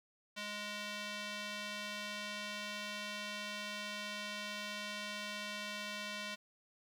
square tone with band-pass filter, 207.7 Hz, G#3, in tune, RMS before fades -43 dBFS, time 0.36-6.36 s, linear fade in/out 20 ms, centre 3100 Hz, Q 1, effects 10-bit

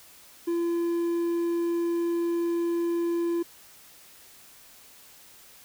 triangle tone, 340.7 Hz, F4, 43 cents flat, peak -22 dBFS, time 0.47-3.43 s, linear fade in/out 10 ms, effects white hiss -52 dBFS RMS until 5.64 s

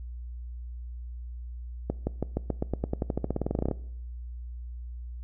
accelerating click train, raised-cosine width 2 ms, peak -14 dBFS, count 24, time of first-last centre 1.9-3.713 s, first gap 170 ms, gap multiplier 0.92, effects noise-tail reverb RT60 0.7 s tail -21 dB re dry + added 60 Hz sine -36 dBFS peak until 5.23 s

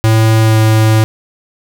square tone with pitch glide, 111 to 109.85 Hz, A2 to A2, +16 to -2 cents, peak -7 dBFS, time 0.04-1.04 s, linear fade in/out 0 ms, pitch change -18 cents, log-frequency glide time 0.41-0.58 s, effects none

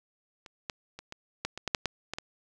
clicks, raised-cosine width 0.2 ms, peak -29 / -16 / -25 / -23 / -13 / -21 / -13 / -7 / -11 / -17 / -18 dBFS, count 11, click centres 0.462 / 0.698 / 0.99 / 1.124 / 1.45 / 1.576 / 1.677 / 1.748 / 1.857 / 2.136 / 2.185 s, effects none

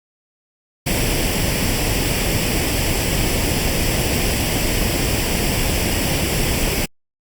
pink noise with comb filter, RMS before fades -19 dBFS, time 0.86-6.86 s, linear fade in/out 10 ms, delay 0.38 ms, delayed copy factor +0.6, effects Opus 48 kbps

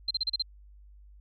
sine tone bursts, 4135 Hz, C8, 21 cents flat, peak -25 dBFS, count 6, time 0.08-0.423 s, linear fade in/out 5 ms, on 28 ms, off 35 ms, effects added 50 Hz sine -50 dBFS peak until 1.2 s

